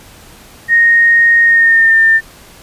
sine tone with pitch glide, 1859 to 1799.8 Hz, A#6 to A6, -5 to +39 cents, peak -5 dBFS, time 0.68-2.21 s, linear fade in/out 50 ms, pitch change -56 cents, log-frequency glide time 1.44-1.98 s, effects pink hiss -39 dBFS RMS until 2.62 s + resampled to 32000 Hz

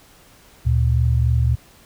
sine tone pair together, 74.1 / 117.69 Hz, D2 / A#2, +16 / +17 cents, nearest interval minor sixth, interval 801 cents, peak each -17 dBFS, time 0.65-1.56 s, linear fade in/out 20 ms, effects pink hiss -50 dBFS RMS until 1.85 s

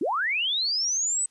sine linear sweep, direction up, 246.9 to 8170 Hz, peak -23 dBFS, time 0.01-1.26 s, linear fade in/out 5 ms, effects white hiss -66 dBFS RMS until 1.3 s + resampled to 24000 Hz

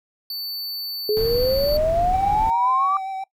square tone, 4500 Hz, C#8, 25 cents sharp, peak -27 dBFS, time 0.3-1.77 s, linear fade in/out 2 ms
sine exponential sweep, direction up, 415.3 to 1186 Hz, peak -17 dBFS, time 1.09-2.97 s, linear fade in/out 2 ms
brown noise, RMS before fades -28 dBFS, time 1.17-2.5 s, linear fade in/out 0 ms
triangle tone with vibrato, 769 Hz, G5, 33 cents flat, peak -24 dBFS, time 2.13-3.24 s, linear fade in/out 5 ms, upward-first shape sine, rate 7.5 Hz, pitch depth 18 cents each way
effects noise-tail reverb RT60 0.1 s tail -20 dB re dry

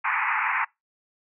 pink band-pass noise, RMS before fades -25 dBFS, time 0.04-0.65 s, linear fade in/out 10 ms, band 840 to 2500 Hz, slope 96 dB/octave, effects noise-tail reverb RT60 0.2 s tail -25 dB re dry

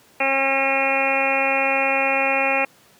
harmonic tone, 270.8 Hz, C#4, 40 cents flat, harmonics 1 / 2 / 3 / 4 / 5 / 6 / 7 / 8 / 9 / 10, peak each -31 / -24 / -24 / -32 / -30 / -34 / -29 / -28 / -22 / -27 dBFS, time 0.2-2.65 s, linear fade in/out 5 ms, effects pink hiss -53 dBFS RMS until 2.99 s + high-pass 150 Hz 12 dB/octave

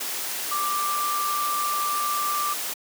sine tone in noise, 1179 Hz, D6, 6 cents sharp, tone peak -24 dBFS, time 0.51-2.54 s, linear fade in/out 10 ms, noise white, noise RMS -30 dBFS, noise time 0-2.74 s, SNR +3 dB, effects high-pass 300 Hz 12 dB/octave

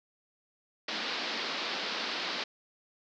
white band-pass noise, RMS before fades -35 dBFS, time 0.88-2.44 s, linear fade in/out 5 ms, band 190 to 4900 Hz, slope 48 dB/octave, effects none

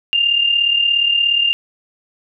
sine tone pair together, 2798 / 2835 Hz, F7 / F7, +3 / +25 cents, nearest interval unison, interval 22 cents, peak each -13 / -20 dBFS, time 0.13-1.53 s, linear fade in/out 0 ms, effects none

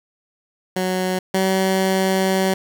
15% pulse tone pair in turn, 185 / 190.09 Hz, F#3 / F#3, 0 / +47 cents, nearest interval unison, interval 47 cents, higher second, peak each -13 / -10 dBFS, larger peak second, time 0.76-1.19 / 1.34-2.54 s, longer second, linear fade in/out 5 ms, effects none

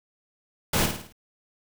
pink noise with echo, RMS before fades -23 dBFS, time 0.73-0.86 s, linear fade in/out 5 ms, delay 53 ms, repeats 5, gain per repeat -6 dB, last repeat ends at 1.125 s, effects none

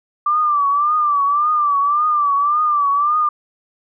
sine tone with vibrato, 1174.7 Hz, D6, in tune, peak -13 dBFS, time 0.26-3.29 s, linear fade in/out 5 ms, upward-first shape triangle, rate 1.8 Hz, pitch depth 94 cents each way, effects none

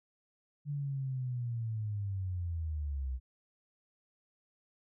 sine linear sweep, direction down, 146.83 to 61.7 Hz, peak -33 dBFS, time 0.65-3.2 s, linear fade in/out 50 ms, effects none

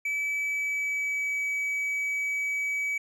triangle tone with pitch glide, 2300 to 2280 Hz, D7 to C#7, -37 to +48 cents, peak -25 dBFS, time 0.05-2.98 s, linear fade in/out 5 ms, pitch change -15 cents, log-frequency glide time 0.18-1.44 s, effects none

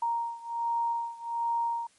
sine beating tone pair, 932.3 / 933.6 Hz, A#5 / A#5, 0 / +2 cents, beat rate 1.3 Hz, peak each -30 / -32 dBFS, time 0.02-1.87 s, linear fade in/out 5 ms, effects white hiss -63 dBFS RMS until 1.98 s + MP3 48 kbps

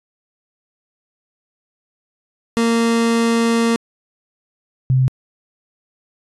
30% pulse / sine tone pair in turn, 230.8 / 130.06 Hz, A#3 / C3, -17 / -10 cents, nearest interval minor seventh, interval 993 cents, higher first, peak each -11 dBFS, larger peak neither, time 2.57-3.76 / 4.9-5.08 s, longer first, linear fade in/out 0 ms, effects resampled to 24000 Hz

